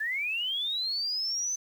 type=linear sweep; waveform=sine; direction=up; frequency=1695 to 6170 Hz; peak=-28 dBFS; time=0-1.56 s; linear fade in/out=10 ms; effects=9-bit